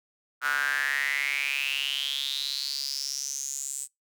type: tone with high-pass filter sweep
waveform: square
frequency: 69.2 Hz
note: C#2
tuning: 2 cents flat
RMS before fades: -30 dBFS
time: 0.41-3.88 s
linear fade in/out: 50 ms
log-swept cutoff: 1400 to 8100 Hz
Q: 8.4
effects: noise-tail reverb RT60 0.2 s tail -26 dB re dry